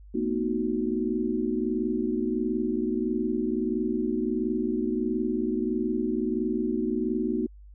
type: chord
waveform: sine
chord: B dominant seventh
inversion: third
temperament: equal with one note detuned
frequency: 225.4 / 246.9 / 311.1 / 370 Hz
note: A3 / B3 / D#4 / F#4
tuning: +42 / 0 / 0 / 0 cents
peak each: -30 dBFS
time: 0.14-7.47 s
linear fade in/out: 10 ms
effects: added 50 Hz sine -45 dBFS peak until 7.74 s